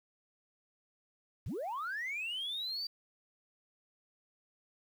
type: linear sweep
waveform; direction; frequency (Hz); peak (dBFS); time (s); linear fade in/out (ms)
sine; up; 63.8 to 4699; -34; 1.46-2.87; 5
effects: tanh soft clip ceiling -33 dBFS + 10-bit